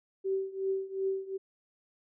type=tone with tremolo; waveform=sine; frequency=385.4 Hz; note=G4; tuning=29 cents flat; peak=-26 dBFS; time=0.24-1.38 s; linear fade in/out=20 ms; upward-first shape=triangle; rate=2.7 Hz; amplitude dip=90%; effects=none